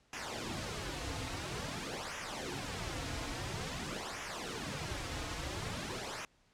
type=noise with flanger; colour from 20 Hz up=pink; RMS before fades=-40 dBFS; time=0.13-6.25 s; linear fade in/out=2 ms; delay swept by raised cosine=0.23 to 5.23 ms; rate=0.49 Hz; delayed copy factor=-0.7; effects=pink hiss -70 dBFS RMS until 6.53 s + low-pass 7000 Hz 12 dB/octave